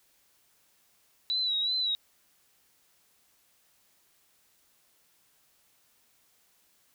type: tone with vibrato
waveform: sine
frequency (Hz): 3924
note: B7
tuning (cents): -12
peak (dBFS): -26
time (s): 1.3-1.95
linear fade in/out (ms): 0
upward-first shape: sine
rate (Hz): 2.7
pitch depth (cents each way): 62
effects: white hiss -67 dBFS RMS until 6.94 s